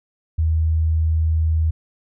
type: tone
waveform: sine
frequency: 79.9 Hz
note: D#2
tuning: 47 cents sharp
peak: -15 dBFS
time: 0.38-1.71 s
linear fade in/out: 10 ms
effects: none